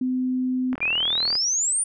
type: tone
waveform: sine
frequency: 255.1 Hz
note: C4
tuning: 44 cents flat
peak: -21 dBFS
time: 0.01-0.75 s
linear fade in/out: 5 ms
type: click train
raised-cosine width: 0.5 ms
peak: -19 dBFS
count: 26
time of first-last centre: 0.73-1.353 s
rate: 40.1 Hz
type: exponential sweep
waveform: sine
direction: up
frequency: 2349 to 9500 Hz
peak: -20 dBFS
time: 0.81-1.84 s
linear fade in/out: 10 ms
effects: none